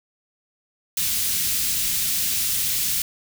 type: band-stop noise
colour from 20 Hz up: white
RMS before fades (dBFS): -23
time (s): 0.97-3.02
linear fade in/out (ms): 2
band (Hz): 170 to 2700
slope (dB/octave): 12
effects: none